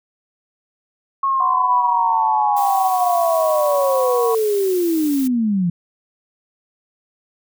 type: linear sweep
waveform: sine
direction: down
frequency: 1096 to 167.1 Hz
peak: -15 dBFS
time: 1.23-5.7 s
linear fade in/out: 5 ms
type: chord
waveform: sine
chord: F# suspended fourth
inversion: none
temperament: equal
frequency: 740 / 987.8 / 1108.7 Hz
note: F#5 / B5 / C#6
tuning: 0 / 0 / 0 cents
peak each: -25 / -24 / -23 dBFS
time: 1.4-4.35 s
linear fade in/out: 2 ms
type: noise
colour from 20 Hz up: blue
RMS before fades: -32 dBFS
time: 2.56-5.28 s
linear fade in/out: 10 ms
effects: none